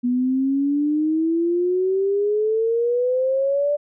sine exponential sweep, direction up, 242.9 to 590 Hz, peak -17 dBFS, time 0.03-3.77 s, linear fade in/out 20 ms, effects none

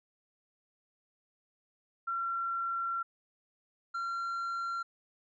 sine / triangle tone pair in turn, 1364 / 1371.9 Hz, F6 / F6, -41 / -31 cents, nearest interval unison, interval 10 cents, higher second, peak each -31 / -31 dBFS, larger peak neither, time 2.07-3.03 / 3.94-4.83 s, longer first, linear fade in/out 10 ms, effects resampled to 16000 Hz

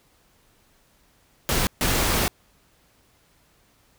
pink noise bursts at uneven times, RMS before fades -22 dBFS, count 2, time 1.49-1.67 / 1.81-2.28 s, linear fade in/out 0 ms, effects pink hiss -61 dBFS RMS until 3.98 s

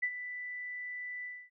sine tone with ADSR envelope, 1983 Hz, B6, 7 cents sharp, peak -27 dBFS, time 0.02-1.5 s, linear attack 15 ms, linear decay 63 ms, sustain -11 dB, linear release 260 ms, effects none

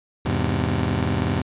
20% pulse chord, E augmented, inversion none, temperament just, 82.41 / 103.01 / 128.76 Hz, E2 / G#2 / B#2, 0 / -14 / -27 cents, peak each -20 dBFS, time 0.25-1.42 s, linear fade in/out 10 ms, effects resampled to 8000 Hz

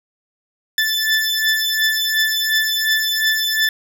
20% pulse beating tone pair, 1754 / 1756.8 Hz, A6 / A6, -6 / -3 cents, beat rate 2.8 Hz, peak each -14 dBFS, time 0.78-3.69 s, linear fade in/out 2 ms, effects none

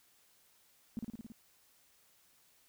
sine tone with echo, 227.8 Hz, A#3, 40 cents flat, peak -34 dBFS, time 0.97-0.99 s, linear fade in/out 0 ms, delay 55 ms, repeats 6, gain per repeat -2 dB, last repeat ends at 1.32 s, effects white hiss -68 dBFS RMS until 2.68 s

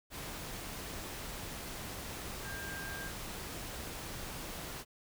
sine tone in noise, 1596 Hz, G6, 31 cents sharp, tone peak -43 dBFS, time 2.43-3.12 s, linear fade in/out 50 ms, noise pink, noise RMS -43 dBFS, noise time 0.1-4.85 s, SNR -3 dB, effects none

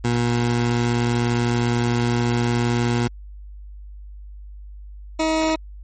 20% pulse tone pair in turn, 119.5 / 317.8 Hz, A#2 / D#4, +43 / +37 cents, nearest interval octave + perfect fourth, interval 1694 cents, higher second, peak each -13 dBFS, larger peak neither, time 0.04-3.08 / 5.19-5.56 s, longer first, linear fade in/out 10 ms, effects added 50 Hz sine -35 dBFS peak until 5.83 s + MP3 32 kbps

